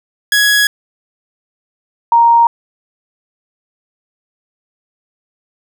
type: tone pair in turn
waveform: sawtooth / sine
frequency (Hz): 1671 / 933.5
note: G#6 / A#5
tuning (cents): +10 / +2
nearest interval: minor seventh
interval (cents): 1008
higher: first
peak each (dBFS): -5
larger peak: neither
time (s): 0.32-0.67 / 2.12-2.47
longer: neither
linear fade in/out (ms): 2
effects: none